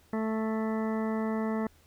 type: harmonic tone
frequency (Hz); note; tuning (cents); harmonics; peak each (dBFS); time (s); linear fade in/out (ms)
220; A3; 0; 1 / 2 / 3 / 4 / 5 / 6 / 8 / 9; -29 / -35 / -39 / -41 / -43 / -45 / -47 / -48; 0.13-1.67; 2
effects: added 80 Hz sine -63 dBFS peak until 1.86 s + pink hiss -63 dBFS RMS until 1.86 s